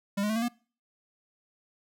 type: tone with pitch steps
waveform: square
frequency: 200 / 209.3 / 219.1 / 229.3 / 240 Hz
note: G3 / G#3 / A3 / A#3 / B3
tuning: +35 / +14 / -7 / -28 / -49 cents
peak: -27 dBFS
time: 0.17-0.485 s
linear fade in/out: 10 ms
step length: 63 ms
effects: noise-tail reverb RT60 0.4 s tail -24 dB re dry